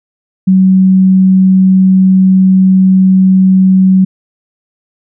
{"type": "tone", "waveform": "sine", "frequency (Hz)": 188.4, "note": "F#3", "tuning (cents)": 32, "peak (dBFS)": -3, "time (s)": [0.47, 4.05], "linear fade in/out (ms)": 10, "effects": []}